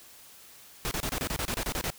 pink noise bursts, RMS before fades -31 dBFS, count 12, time 0.85-1.902 s, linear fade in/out 0 ms, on 62 ms, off 28 ms, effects white hiss -52 dBFS RMS until 1.98 s

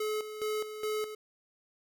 square tone with tremolo, 428.3 Hz, A4, 47 cents flat, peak -31 dBFS, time 0-1.15 s, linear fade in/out 5 ms, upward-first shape square, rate 2.4 Hz, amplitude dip 65%, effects none

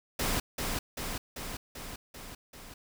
pink noise with echo, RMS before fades -30 dBFS, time 0.19-0.4 s, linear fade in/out 5 ms, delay 390 ms, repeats 6, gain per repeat -3 dB, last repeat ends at 2.74 s, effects none

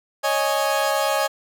30% pulse chord, C# suspended second, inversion none, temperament equal, 554.4 / 622.3 / 830.6 Hz, C#5 / D#5 / G#5, 0 / 0 / 0 cents, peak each -21 dBFS, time 0.23-1.28 s, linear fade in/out 20 ms, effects none

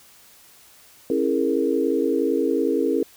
sine chord, A# half-diminished seventh, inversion first, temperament equal with one note detuned, 272.3 / 329.6 / 415.3 / 466.2 Hz, C#4 / E4 / G#4 / A#4, -31 / 0 / 0 / 0 cents, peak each -24 dBFS, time 1.1-3.03 s, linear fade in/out 2 ms, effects white hiss -51 dBFS RMS until 3.16 s

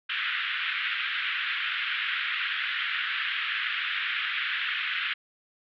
pink band-pass noise, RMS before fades -30 dBFS, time 0.09-5.14 s, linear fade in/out 10 ms, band 1400 to 3400 Hz, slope 48 dB/octave, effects none

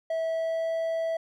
triangle tone with pitch glide, 651 to 655.1 Hz, E5 to E5, -22 to -11 cents, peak -24 dBFS, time 0.1-1.17 s, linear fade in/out 5 ms, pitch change +11 cents, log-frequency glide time 0.25-0.71 s, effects none

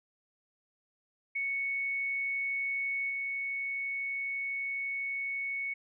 sine tone with level steps, 2217 Hz, C#7, in tune, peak -30 / -32 dBFS, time 1.35-5.74 s, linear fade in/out 10 ms, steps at 3.09 s, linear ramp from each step 20 ms, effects none

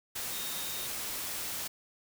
sine tone in noise, 3704 Hz, A#7, 12 cents flat, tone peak -43 dBFS, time 0.32-0.87 s, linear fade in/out 10 ms, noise white, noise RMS -37 dBFS, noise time 0.15-1.68 s, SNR -9 dB, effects none

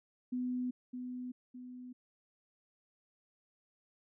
sine tone with echo, 250 Hz, B3, 21 cents sharp, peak -33 dBFS, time 0.32-0.71 s, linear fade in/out 10 ms, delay 610 ms, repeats 2, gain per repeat -6 dB, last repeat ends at 1.93 s, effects none

